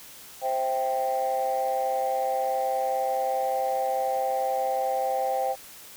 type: chord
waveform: sine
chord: C major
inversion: none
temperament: equal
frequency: 523.3 / 659.3 / 784 Hz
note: C5 / E5 / G5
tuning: 0 / 0 / 0 cents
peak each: -27 / -31 / -25 dBFS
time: 0.41-5.56 s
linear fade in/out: 50 ms
effects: tanh soft clip ceiling -18 dBFS + white hiss -46 dBFS RMS until 5.96 s